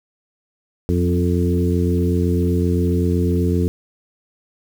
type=harmonic tone with a mistuned harmonic; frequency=87.8 Hz; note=F2; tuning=10 cents sharp; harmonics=1 / 2 / 3 / 4 / 5; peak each=-18 / -21 / -23 / -24 / -25 dBFS; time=0.89-3.68 s; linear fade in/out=0 ms; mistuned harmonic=2; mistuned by=+22 cents; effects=7-bit